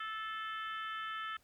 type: harmonic tone with a mistuned harmonic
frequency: 437.9 Hz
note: A4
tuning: 8 cents flat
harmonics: 3 / 4 / 5 / 6 / 7 / 8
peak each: -40 / -44 / -53 / -54 / -49 / -55 dBFS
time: 0-1.37 s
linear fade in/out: 5 ms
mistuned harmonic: 5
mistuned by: -32 cents
effects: pink hiss -70 dBFS RMS until 1.43 s